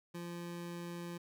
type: tone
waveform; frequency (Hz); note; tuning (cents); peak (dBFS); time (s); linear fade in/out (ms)
25% pulse; 172.7; F3; -19; -38; 0.14-1.18; 10
effects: none